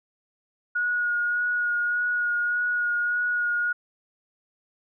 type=tone with vibrato; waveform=sine; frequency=1446 Hz; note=F#6; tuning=40 cents flat; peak=-22 dBFS; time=0.75-3.73 s; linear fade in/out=10 ms; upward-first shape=sine; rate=1.7 Hz; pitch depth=15 cents each way; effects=none